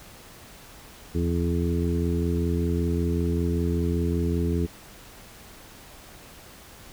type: harmonic tone with a mistuned harmonic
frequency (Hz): 85.2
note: F2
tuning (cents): -42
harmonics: 1 / 2 / 3 / 4 / 5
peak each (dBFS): -25 / -28 / -30 / -31 / -32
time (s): 1.14-4.67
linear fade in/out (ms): 20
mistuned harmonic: 1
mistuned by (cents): -91
effects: pink hiss -47 dBFS RMS until 6.92 s